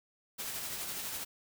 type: noise with tremolo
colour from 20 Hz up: white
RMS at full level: -38 dBFS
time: 0.38-1.25 s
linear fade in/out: 20 ms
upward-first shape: sine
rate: 12 Hz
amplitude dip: 30%
effects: none